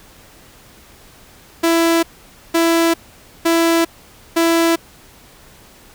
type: tone bursts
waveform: sawtooth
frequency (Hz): 332.7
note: E4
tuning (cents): +16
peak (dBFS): -8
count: 4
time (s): 1.63-4.76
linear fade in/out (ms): 10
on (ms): 400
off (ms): 510
effects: pink hiss -45 dBFS RMS until 5.94 s